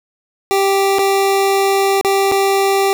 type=tone with dropouts; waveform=25% pulse; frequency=392 Hz; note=G4; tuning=in tune; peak=-8 dBFS; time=0.51-2.93 s; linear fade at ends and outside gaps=0 ms; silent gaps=0.985-0.991 / 2.012-2.048 / 2.316-2.321 s; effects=none